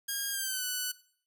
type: tone with pitch glide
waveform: 5% pulse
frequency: 1624 to 1489.2 Hz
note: G#6 to F#6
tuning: -39 to +11 cents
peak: -21 dBFS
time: 0.08-0.92 s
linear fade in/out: 10 ms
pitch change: -150 cents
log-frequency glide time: 0.31-0.64 s
effects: noise-tail reverb RT60 0.5 s tail -17 dB re dry